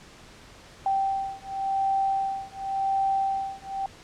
sine beating tone pair, 779 / 779.91 Hz, G5 / G5, -11 / -9 cents, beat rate 0.91 Hz, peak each -27 dBFS, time 0.86-3.86 s, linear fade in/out 2 ms, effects pink hiss -49 dBFS RMS until 4.03 s + low-pass 7000 Hz 12 dB/octave

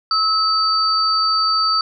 sine tone pair together, 1292 / 4604 Hz, E6 / D8, -35 / -35 cents, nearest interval octave + minor seventh, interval 2200 cents, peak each -17 dBFS, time 0.11-1.81 s, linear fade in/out 2 ms, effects none

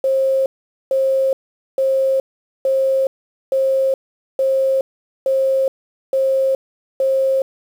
sine tone bursts, 534 Hz, C5, 35 cents sharp, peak -13 dBFS, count 9, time 0.04-7.42 s, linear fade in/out 2 ms, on 420 ms, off 450 ms, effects 7-bit

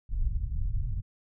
pink low-pass noise, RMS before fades -29 dBFS, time 0.09-1.02 s, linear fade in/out 20 ms, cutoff 100 Hz, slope 24 dB/octave, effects none

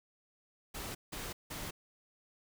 pink noise bursts, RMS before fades -42 dBFS, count 3, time 0.74-1.71 s, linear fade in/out 10 ms, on 210 ms, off 170 ms, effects none

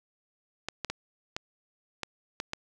clicks, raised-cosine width 0.2 ms, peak -15 dBFS, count 7, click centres 0.686 / 0.847 / 0.9 / 1.365 / 2.033 / 2.401 / 2.534 s, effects 9-bit

